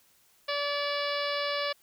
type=harmonic tone; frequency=576 Hz; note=D5; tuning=34 cents flat; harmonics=1 / 2 / 3 / 4 / 5 / 6 / 7 / 8 / 9; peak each=-32 / -35 / -37 / -38 / -39 / -40 / -40 / -41 / -42 dBFS; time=0.48-1.73 s; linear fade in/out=10 ms; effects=white hiss -64 dBFS RMS until 1.82 s